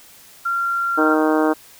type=tone; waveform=sine; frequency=1379 Hz; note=F6; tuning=22 cents flat; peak=-18 dBFS; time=0.45-1.15 s; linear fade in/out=10 ms
type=harmonic tone; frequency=155.56 Hz; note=D#3; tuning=in tune; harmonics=2 / 3 / 4 / 5 / 6 / 7 / 8 / 9 / 10; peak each=-17 / -21 / -23 / -25 / -27 / -28 / -29 / -30 / -31 dBFS; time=0.97-1.54 s; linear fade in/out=20 ms
effects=white hiss -46 dBFS RMS until 1.79 s